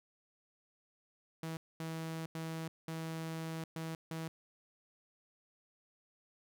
sawtooth tone bursts at uneven times, 162 Hz, E3, 30 cents flat, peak -35 dBFS, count 6, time 1.43-1.57 / 1.8-2.26 / 2.35-2.68 / 2.88-3.64 / 3.76-3.95 / 4.11-4.28 s, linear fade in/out 2 ms, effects none

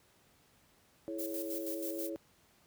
sine chord, C# minor, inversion first, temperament equal with one note detuned, 329.6 / 424 / 554.4 Hz, E4 / G#4 / C#5, 0 / +36 / 0 cents, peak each -39 / -45 / -42 dBFS, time 1.08-2.16 s, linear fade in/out 0 ms
violet noise with tremolo, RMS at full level -41 dBFS, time 1.18-2.1 s, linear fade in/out 20 ms, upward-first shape square, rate 6.2 Hz, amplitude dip 60%
effects pink hiss -67 dBFS RMS until 2.66 s + high-pass 60 Hz 12 dB/octave

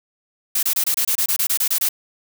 blue noise bursts, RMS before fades -19 dBFS, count 13, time 0.55-1.889 s, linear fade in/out 5 ms, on 79 ms, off 26 ms, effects none

